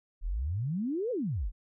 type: exponential two-way sweep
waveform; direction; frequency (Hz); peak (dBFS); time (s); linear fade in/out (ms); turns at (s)
sine; up then down; 34.81 to 523.3 to 34.81; -29; 0.21-1.52; 50; 1.11
effects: none